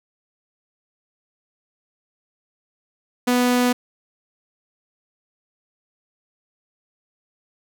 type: tone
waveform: sawtooth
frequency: 246.9 Hz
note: B3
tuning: in tune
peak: -12 dBFS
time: 3.27-3.73 s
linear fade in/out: 10 ms
effects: none